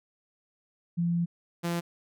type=tone pair in turn; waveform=sine / sawtooth; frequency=171.2 / 171.2 Hz; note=F3 / F3; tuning=-34 / -34 cents; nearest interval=unison; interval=0 cents; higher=neither; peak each=-24 dBFS; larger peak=neither; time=0.97-1.26 / 1.63-1.81 s; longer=first; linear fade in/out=20 ms; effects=none